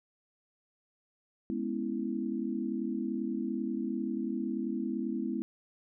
sine chord, C# minor seventh, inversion second, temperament equal with one note detuned, 209.1 / 246.9 / 277.2 / 329.6 Hz, G#3 / B3 / C#4 / E4, +12 / 0 / 0 / 0 cents, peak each -36 / -35 / -40 / -36 dBFS, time 1.5-5.42 s, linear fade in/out 0 ms, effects none

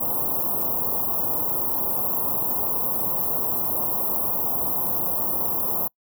white band-stop noise, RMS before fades -24 dBFS, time 0-5.88 s, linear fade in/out 10 ms, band 1100 to 12000 Hz, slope 48 dB/octave, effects noise-tail reverb RT60 0.1 s tail -26 dB re dry + high-pass 80 Hz 12 dB/octave

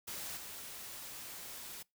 white noise with level steps, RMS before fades -43 / -47 dBFS, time 0.07-1.83 s, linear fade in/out 10 ms, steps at 0.37 s, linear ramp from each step 2 ms, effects noise-tail reverb RT60 0.2 s tail -24 dB re dry

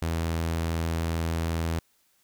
sawtooth tone, 82.41 Hz, E2, in tune, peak -22 dBFS, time 0.02-1.79 s, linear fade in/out 0 ms, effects white hiss -67 dBFS RMS until 2.23 s

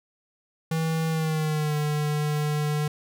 square tone with pitch glide, 161.4 to 149.72 Hz, E3 to D3, -36 to +34 cents, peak -24 dBFS, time 0.71-2.88 s, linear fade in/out 5 ms, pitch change -130 cents, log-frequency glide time 1.09-1.76 s, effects none

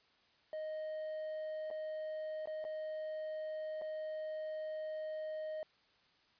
triangle tone with dropouts, 622.3 Hz, D#5, in tune, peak -37 dBFS, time 0.53-5.63 s, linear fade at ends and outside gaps 1 ms, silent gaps 1.703-1.711 / 2.457-2.473 / 2.642-2.65 / 3.814-3.819 s, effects white hiss -70 dBFS RMS until 6.39 s + resampled to 11025 Hz

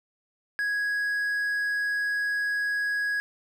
triangle tone, 1661.2 Hz, G#6, in tune, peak -23 dBFS, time 0.59-3.2 s, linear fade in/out 0 ms, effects none

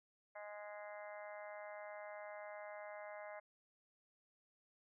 harmonic tone, 207.7 Hz, G#3, in tune, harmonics 3 / 4 / 5 / 6 / 7 / 8 / 9 / 10, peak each -50 / -55 / -59 / -62 / -62 / -60 / -65 / -58 dBFS, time 0.35-3.4 s, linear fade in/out 10 ms, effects none

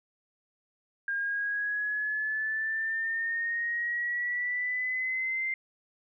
sine exponential sweep, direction up, 1609 to 2093 Hz, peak -28 dBFS, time 1.08-5.54 s, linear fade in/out 2 ms, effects none

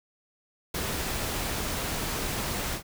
pink noise with ADSR envelope, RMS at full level -29 dBFS, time 0.74-2.83 s, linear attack 8 ms, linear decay 5 ms, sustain -2 dB, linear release 100 ms, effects none

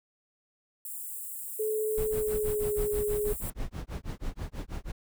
white high-pass noise, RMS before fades -39 dBFS, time 0.85-3.5 s, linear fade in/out 2 ms, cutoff 7500 Hz, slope 96 dB/octave
sine tone with pitch glide, 432.6 to 418.3 Hz, A4 to G#4, -29 to +12 cents, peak -27 dBFS, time 1.59-3.33 s, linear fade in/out 10 ms, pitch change -59 cents, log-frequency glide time 2.06-2.73 s
brown noise with tremolo, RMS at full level -32 dBFS, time 1.97-4.92 s, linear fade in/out 10 ms, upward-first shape sine, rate 6.2 Hz, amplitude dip 100%
effects none

